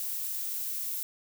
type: noise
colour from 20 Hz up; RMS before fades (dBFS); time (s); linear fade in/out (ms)
violet; -34; 0-1.03; 0
effects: none